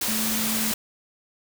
sine tone in noise, 220 Hz, A3, in tune, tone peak -28 dBFS, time 0.08-0.72 s, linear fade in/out 5 ms, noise white, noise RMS -26 dBFS, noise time 0.01-0.74 s, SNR -5 dB, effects none

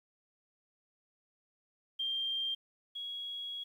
sine tone pair in turn, 3181 / 3321 Hz, G7 / G#7, +25 / -1 cents, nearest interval minor second, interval 74 cents, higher second, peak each -32 / -38 dBFS, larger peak first, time 1.99-2.55 / 2.95-3.64 s, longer second, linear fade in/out 10 ms, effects 11-bit

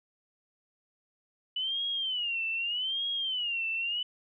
sine tone with vibrato, 2960 Hz, F#7, in tune, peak -29 dBFS, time 1.56-4.03 s, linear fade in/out 5 ms, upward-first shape sine, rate 0.82 Hz, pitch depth 180 cents each way, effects none

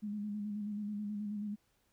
sine tone with vibrato, 207.7 Hz, G#3, in tune, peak -36 dBFS, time 0.02-1.56 s, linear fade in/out 20 ms, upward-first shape square, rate 9.3 Hz, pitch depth 31 cents each way, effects pink hiss -75 dBFS RMS until 1.92 s

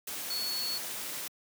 sine tone in noise, 4400 Hz, C#8, 14 cents flat, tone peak -32 dBFS, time 0.3-0.78 s, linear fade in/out 5 ms, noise white, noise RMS -38 dBFS, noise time 0.07-1.28 s, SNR +3 dB, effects high-pass 150 Hz 12 dB/octave

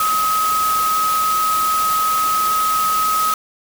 sine tone in noise, 1270 Hz, D#6, 35 cents sharp, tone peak -15 dBFS, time 0-3.34 s, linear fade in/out 2 ms, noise white, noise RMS -25 dBFS, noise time 0-3.34 s, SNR +7 dB, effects none

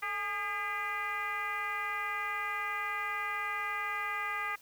sine tone with frequency modulation, 1621 Hz, G#6, 42 cents flat, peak -32 dBFS, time 0.02-4.56 s, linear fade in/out 10 ms, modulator 394 Hz, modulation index 1.8, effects white hiss -59 dBFS RMS until 4.61 s

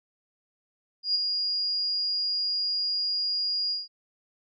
sine tone with ADSR envelope, 4853 Hz, D#8, 44 cents flat, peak -20 dBFS, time 1.03-3.88 s, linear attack 120 ms, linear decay 14 ms, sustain -5 dB, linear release 170 ms, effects none

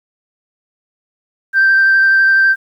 sine tone with vibrato, 1568 Hz, G6, in tune, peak -6 dBFS, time 1.53-2.56 s, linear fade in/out 50 ms, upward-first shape square, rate 12 Hz, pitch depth 9 cents each way, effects tanh soft clip ceiling -4 dBFS + 8-bit

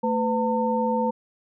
sine tone cluster, 223.2 / 503 / 905 Hz, A3 / B4 / A5, +25 / +32 / +48 cents, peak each -25 dBFS, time 0.03-1.11 s, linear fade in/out 10 ms, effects none

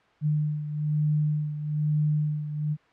sine beating tone pair, 150.6 / 151.7 Hz, D3 / D#3, +44 / -44 cents, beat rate 1.1 Hz, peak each -24 / -30 dBFS, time 0.21-2.77 s, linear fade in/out 50 ms, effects white hiss -60 dBFS RMS until 2.92 s + low-pass 2000 Hz 12 dB/octave

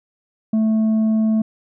sine tone with tanh clipping, 219.4 Hz, A3, 5 cents flat, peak -15 dBFS, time 0.53-1.42 s, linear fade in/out 5 ms, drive 4 dB, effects none

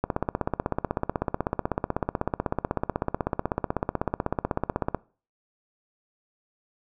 click train, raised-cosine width 1 ms, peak -10 dBFS, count 80, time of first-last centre 0.04-4.947 s, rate 16.1 Hz, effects noise-tail reverb RT60 0.4 s tail -22 dB re dry

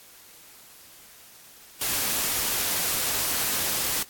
white noise, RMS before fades -26 dBFS, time 1.81-4.03 s, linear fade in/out 5 ms, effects white hiss -50 dBFS RMS until 4.09 s + AAC 64 kbps

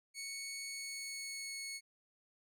15% pulse tone with pitch glide, 2217 to 2200 Hz, C#7 to C#7, 0 to -14 cents, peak -35 dBFS, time 0.14-1.81 s, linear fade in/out 50 ms, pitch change -14 cents, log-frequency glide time 0.65-1.53 s, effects none

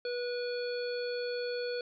harmonic tone, 487.5 Hz, B4, 23 cents flat, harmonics 1 / 3 / 5 / 7 / 9, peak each -33 / -43 / -48 / -51 / -43 dBFS, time 0.05-1.81 s, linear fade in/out 2 ms, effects none

